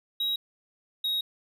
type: tone pair in turn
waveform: triangle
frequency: 3825 / 3785 Hz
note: A#7 / A#7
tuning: +44 / +26 cents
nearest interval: unison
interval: 18 cents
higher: first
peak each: -24 dBFS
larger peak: neither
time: 0.2-0.36 / 1.04-1.21 s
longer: second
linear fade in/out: 5 ms
effects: none